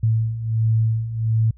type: beating tone pair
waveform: sine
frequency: 110.8 / 112.2 Hz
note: A2 / A2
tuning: +13 / +34 cents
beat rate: 1.4 Hz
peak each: -23 / -18 dBFS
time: 0.03-1.51 s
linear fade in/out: 5 ms
effects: added 60 Hz sine -44 dBFS peak until 1.57 s